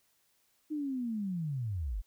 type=linear sweep; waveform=sine; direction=down; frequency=311.1 to 38.89 Hz; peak=-32 dBFS; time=0.7-2.02 s; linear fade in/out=20 ms; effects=white hiss -72 dBFS RMS until 2.06 s